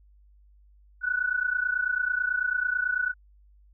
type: tone pair together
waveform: sine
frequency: 1467 / 1496.1 Hz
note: F#6 / F#6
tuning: -15 / +19 cents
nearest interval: unison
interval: 34 cents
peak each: -27 dBFS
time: 1.01-3.14 s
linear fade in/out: 50 ms
effects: added 50 Hz sine -54 dBFS peak until 3.73 s